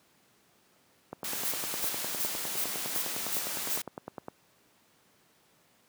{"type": "click train", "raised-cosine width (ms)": 1, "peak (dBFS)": -23, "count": 32, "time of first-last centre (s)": [1.13, 4.284], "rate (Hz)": 9.83}
{"type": "noise", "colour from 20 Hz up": "white", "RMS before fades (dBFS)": -35, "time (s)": [1.24, 3.82], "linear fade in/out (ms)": 5}
{"type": "noise bursts", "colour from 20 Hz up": "violet", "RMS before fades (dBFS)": -32, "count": 7, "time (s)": [1.45, 3.765], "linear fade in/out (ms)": 0, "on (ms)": 65, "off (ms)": 310}
{"effects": ["pink hiss -65 dBFS RMS until 5.88 s", "high-pass 150 Hz 12 dB/octave"]}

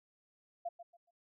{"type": "tone with echo", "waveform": "sine", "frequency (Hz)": 689, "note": "F5", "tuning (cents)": -24, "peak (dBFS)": -35, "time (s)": [0.65, 0.69], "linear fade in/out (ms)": 10, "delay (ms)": 140, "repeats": 3, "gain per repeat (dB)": -12, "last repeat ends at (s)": 1.11, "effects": []}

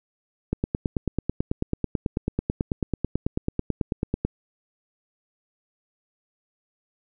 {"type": "click train", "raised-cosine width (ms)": 3, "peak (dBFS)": -10, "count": 35, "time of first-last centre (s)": [0.53, 4.25], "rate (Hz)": 9.14, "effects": []}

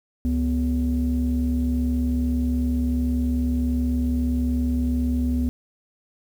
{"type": "tone pair together", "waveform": "sine", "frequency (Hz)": [69.48, 246.9], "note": ["C#2", "B3"], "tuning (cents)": [5, 0], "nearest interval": "octave + minor seventh", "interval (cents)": 2195, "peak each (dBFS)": -21, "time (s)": [0.25, 5.49], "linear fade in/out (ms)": 0, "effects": ["tanh soft clip ceiling -15 dBFS", "8-bit"]}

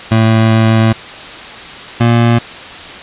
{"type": "tone pair in turn", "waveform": "25% pulse", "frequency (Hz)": [111.6, 117.55], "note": ["A2", "A#2"], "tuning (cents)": [25, 15], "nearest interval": "minor second", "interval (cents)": 90, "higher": "second", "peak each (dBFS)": -3, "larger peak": "neither", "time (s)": [[0.11, 0.93], [2, 2.39]], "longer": "first", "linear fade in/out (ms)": 10, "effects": ["white hiss -28 dBFS RMS until 3.02 s", "resampled to 8000 Hz"]}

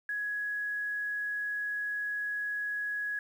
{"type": "tone with quantisation", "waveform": "sine", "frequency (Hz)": 1673, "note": "G#6", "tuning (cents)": 12, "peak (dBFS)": -31, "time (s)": [0.09, 3.19], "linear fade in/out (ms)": 2, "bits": 10, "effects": []}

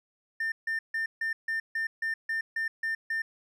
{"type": "tone bursts", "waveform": "triangle", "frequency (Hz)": 1800, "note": "A6", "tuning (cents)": 39, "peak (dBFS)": -25, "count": 11, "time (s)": [0.4, 3.22], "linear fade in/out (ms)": 5, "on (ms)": 120, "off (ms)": 150, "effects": ["tanh soft clip ceiling -22 dBFS"]}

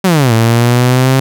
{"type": "exponential two-way sweep", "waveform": "sawtooth", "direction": "down then up", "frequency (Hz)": [196.6, 112.3, 133.7], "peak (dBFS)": -3, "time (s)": [0.04, 1.2], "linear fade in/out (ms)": 5, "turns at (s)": 0.33, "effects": []}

